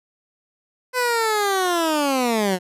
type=linear sweep; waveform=15% pulse; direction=down; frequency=509 to 176.4 Hz; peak=-12 dBFS; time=0.93-2.59 s; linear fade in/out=50 ms; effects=resampled to 32000 Hz